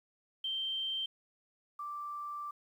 sine tone pair in turn, 3136 / 1174.7 Hz, G7 / D6, 0 / 0 cents, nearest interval octave + perfect fourth, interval 1700 cents, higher first, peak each -33 / -38 dBFS, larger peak first, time 0.44-1.06 / 1.79-2.51 s, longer second, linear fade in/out 5 ms, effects 11-bit

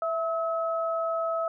sine tone pair together, 659.3 / 1287.7 Hz, E5 / E6, 0 / -41 cents, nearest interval octave, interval 1159 cents, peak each -27 / -30 dBFS, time 0.02-1.48 s, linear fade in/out 2 ms, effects none

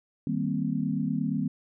sine chord, C minor seventh, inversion first, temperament equal with one note detuned, 156.74 / 196 / 233.1 / 261.6 Hz, Eb3 / G3 / Bb3 / C4, +13 / 0 / 0 / 0 cents, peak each -31 dBFS, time 0.27-1.48 s, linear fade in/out 2 ms, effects none

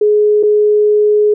sine tone with dropouts, 420 Hz, G#4, 19 cents sharp, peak -7 dBFS, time 0.01-1.34 s, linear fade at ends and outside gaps 5 ms, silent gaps 0.429-0.433 s, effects none

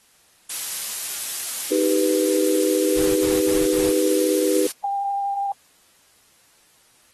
blue noise, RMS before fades -26 dBFS, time 0.49-4.72 s, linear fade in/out 10 ms
sine chord, Eb augmented, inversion none, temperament equal with one note detuned, 312.2 / 392 / 493.9 Hz, Eb4 / G4 / B4, +6 / 0 / 0 cents, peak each -22 dBFS, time 1.71-4.67 s, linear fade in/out 5 ms
pink noise bursts, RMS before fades -33 dBFS, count 4, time 2.96-3.919 s, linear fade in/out 20 ms, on 200 ms, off 53 ms
sine tone with vibrato, 798 Hz, G5, 31 cents sharp, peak -21 dBFS, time 4.84-5.52 s, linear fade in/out 2 ms, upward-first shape triangle, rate 12 Hz, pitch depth 12 cents each way
effects white hiss -57 dBFS RMS until 7.13 s + AAC 32 kbps

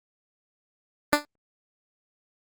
10% pulse tone with exponential decay, 294.6 Hz, D4, 6 cents sharp, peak -5 dBFS, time 1.13-1.25 s, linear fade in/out 0 ms, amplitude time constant 26 ms, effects Opus 24 kbps

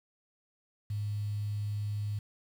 sine tone with quantisation, 103.83 Hz, G#2, in tune, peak -31 dBFS, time 0.9-2.19 s, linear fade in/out 5 ms, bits 9, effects none

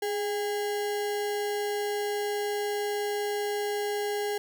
sine tone with sample-and-hold, 415.3 Hz, G#4, in tune, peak -27 dBFS, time 0.02-4.38 s, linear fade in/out 5 ms, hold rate 1225 Hz, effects none

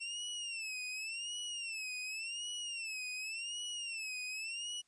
sawtooth tone with vibrato, 2701 Hz, E7, 42 cents sharp, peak -36 dBFS, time 0-4.82 s, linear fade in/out 20 ms, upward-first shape sine, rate 0.89 Hz, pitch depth 140 cents each way, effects white hiss -75 dBFS RMS until 4.87 s + resampled to 22050 Hz

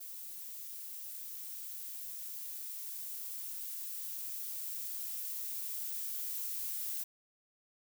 violet noise with level ramp, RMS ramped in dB -46 to -38 dBFS, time 0-7.04 s, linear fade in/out 10 ms, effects none

